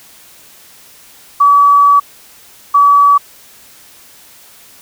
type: tone pair in turn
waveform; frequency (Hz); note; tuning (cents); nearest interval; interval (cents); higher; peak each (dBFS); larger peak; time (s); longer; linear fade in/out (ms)
sine; 1143 / 1143; D6 / D6; -47 / -47; unison; 0; neither; -4; neither; 1.4-2 / 2.74-3.18; first; 10
effects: white hiss -41 dBFS RMS until 4.81 s